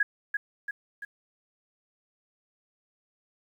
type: tone with echo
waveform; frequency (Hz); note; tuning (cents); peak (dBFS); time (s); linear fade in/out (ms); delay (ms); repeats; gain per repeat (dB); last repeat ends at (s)
sine; 1661.2; G#6; 0; -20; 0-0.03; 5; 340; 3; -5; 1.05
effects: 10-bit